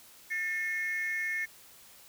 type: ring-modulated tone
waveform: triangle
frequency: 1975 Hz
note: B6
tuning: in tune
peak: -24 dBFS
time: 0.3-1.46 s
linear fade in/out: 20 ms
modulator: 184 Hz
effects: tanh soft clip ceiling -25 dBFS + white hiss -55 dBFS RMS until 2.08 s